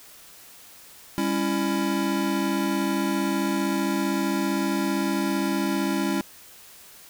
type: chord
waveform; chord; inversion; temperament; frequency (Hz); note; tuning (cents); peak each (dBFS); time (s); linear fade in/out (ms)
square; C# diminished; second; just; 199.57 / 277.2 / 332.6; G3 / C#4 / E4; +31 / 0 / +16; -28; 1.18-6.21; 0
effects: white hiss -48 dBFS RMS until 7.09 s